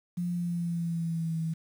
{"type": "tone with pitch glide", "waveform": "sine", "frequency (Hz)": [175.7, 162.05], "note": ["F3", "E3"], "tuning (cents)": [11, -29], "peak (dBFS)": -28, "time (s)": [0.17, 1.54], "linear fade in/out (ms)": 10, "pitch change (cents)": -140, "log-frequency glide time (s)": [0.29, 1.4], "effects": ["9-bit"]}